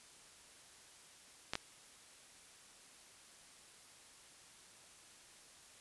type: clicks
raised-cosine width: 0.2 ms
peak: -19 dBFS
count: 2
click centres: 1.535 / 1.554 s
effects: white hiss -60 dBFS RMS until 5.8 s + resampled to 24000 Hz